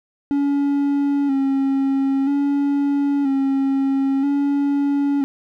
triangle tone with vibrato, 277.2 Hz, C#4, in tune, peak -14 dBFS, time 0.31-5.24 s, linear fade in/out 0 ms, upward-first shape square, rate 0.51 Hz, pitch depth 35 cents each way, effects none

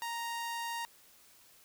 sawtooth tone, 932.3 Hz, A#5, in tune, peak -32 dBFS, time 0.02-0.85 s, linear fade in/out 0 ms, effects white hiss -61 dBFS RMS until 1.64 s

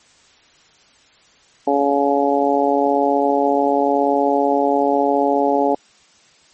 harmonic tone, 140.9 Hz, C#3, 29 cents sharp, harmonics 2 / 3 / 4 / 5 / 6, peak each -20 / -20 / -20 / -20 / -20 dBFS, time 1.67-5.75 s, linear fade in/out 5 ms, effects white hiss -52 dBFS RMS until 6.53 s + MP3 32 kbps

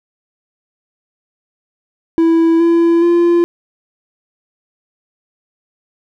triangle tone with pitch steps, 329.6 / 336.7 / 344 Hz, E4 / E4 / F4, 0 / +37 / -26 cents, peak -6 dBFS, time 2.18-3.44 s, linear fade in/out 0 ms, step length 420 ms, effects none

